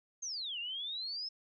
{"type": "exponential two-way sweep", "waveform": "sine", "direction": "down then up", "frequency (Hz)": [6550, 2737, 5280], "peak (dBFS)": -37, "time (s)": [0.22, 1.29], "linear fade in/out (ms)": 10, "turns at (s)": 0.59, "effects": []}